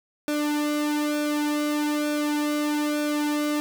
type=tone with flanger; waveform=sawtooth; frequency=297.1 Hz; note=D4; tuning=20 cents sharp; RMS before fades=-25 dBFS; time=0.28-3.6 s; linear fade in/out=0 ms; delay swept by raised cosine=1 to 2.2 ms; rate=1.1 Hz; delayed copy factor=-0.8; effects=none